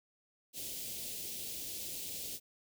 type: band-stop noise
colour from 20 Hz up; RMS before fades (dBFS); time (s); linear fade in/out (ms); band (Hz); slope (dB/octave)
white; -42; 0.53-2.4; 50; 580 to 2700; 24
effects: none